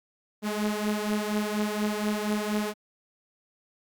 sawtooth beating tone pair, 209.2 / 213.4 Hz, G#3 / G#3, +13 / +47 cents, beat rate 4.2 Hz, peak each -24 / -27 dBFS, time 0.42-2.74 s, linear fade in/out 50 ms, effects Opus 48 kbps

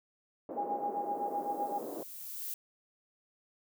white band-pass noise, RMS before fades -41 dBFS, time 0.49-2.03 s, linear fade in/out 2 ms, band 270 to 620 Hz, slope 24 dB/octave
violet noise with exponential growth, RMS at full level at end -38 dBFS, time 0.51-2.54 s, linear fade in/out 1 ms, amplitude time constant 440 ms
sine tone with tremolo, 815 Hz, G#5, 33 cents flat, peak -30 dBFS, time 0.57-1.79 s, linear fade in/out 10 ms, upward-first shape sine, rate 7.8 Hz, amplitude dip 75%
effects none

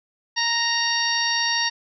harmonic tone with a mistuned harmonic, 932.3 Hz, A#5, in tune, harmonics 1 / 2 / 3 / 4 / 5 / 6, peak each -28 / -25 / -30 / -29 / -26 / -26 dBFS, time 0.36-1.7 s, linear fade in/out 20 ms, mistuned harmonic 5, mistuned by -40 cents, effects none

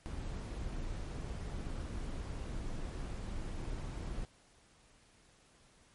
brown noise with amplitude modulation, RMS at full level -39 dBFS, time 0.06-4.25 s, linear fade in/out 0 ms, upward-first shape sine, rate 293 Hz, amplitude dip 25%, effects pink hiss -65 dBFS RMS until 5.94 s + MP3 48 kbps

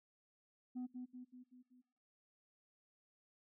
sine tone with echo, 250.4 Hz, B3, 24 cents sharp, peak -38 dBFS, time 0.75-0.87 s, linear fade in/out 20 ms, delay 190 ms, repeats 5, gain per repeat -5 dB, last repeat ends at 1.82 s, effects noise-tail reverb RT60 0.8 s tail -21 dB re dry + tanh soft clip ceiling -40 dBFS

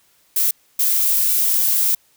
violet noise bursts at uneven times, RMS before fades -17 dBFS, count 2, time 0.36-0.51 / 0.79-1.95 s, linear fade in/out 5 ms, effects white hiss -58 dBFS RMS until 2.16 s

